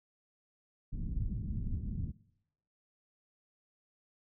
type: low-pass noise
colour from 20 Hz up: pink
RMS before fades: -36 dBFS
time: 0.92-2.12 s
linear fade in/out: 20 ms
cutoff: 200 Hz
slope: 24 dB/octave
effects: noise-tail reverb RT60 0.8 s tail -21 dB re dry